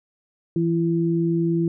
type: tone pair together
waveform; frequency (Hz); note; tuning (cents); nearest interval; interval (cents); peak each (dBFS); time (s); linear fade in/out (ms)
sine; 166.1 / 336.2; E3 / E4; +13 / +34; octave; 1221; -21; 0.56-1.68; 2
effects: none